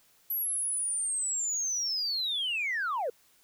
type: linear sweep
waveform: sine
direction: down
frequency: 11840 to 440 Hz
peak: -27 dBFS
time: 0.3-3.1 s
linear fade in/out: 5 ms
effects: tanh soft clip ceiling -25 dBFS + white hiss -64 dBFS RMS until 3.43 s